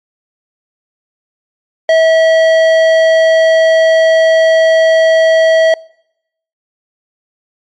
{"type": "tone with tanh clipping", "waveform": "sine", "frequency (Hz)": 647, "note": "E5", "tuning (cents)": -32, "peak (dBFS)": -7, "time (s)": [1.89, 5.74], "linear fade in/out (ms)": 2, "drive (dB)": 13, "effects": ["noise-tail reverb RT60 0.8 s tail -25 dB re dry", "MP3 96 kbps"]}